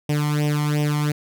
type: tone with flanger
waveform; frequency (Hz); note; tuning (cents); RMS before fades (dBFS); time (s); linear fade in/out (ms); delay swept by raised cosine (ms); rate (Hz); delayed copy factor
sawtooth; 148.6; D3; +21; -21; 0.09-1.12; 5; 0.35 to 0.96; 2.8; +0.85
effects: none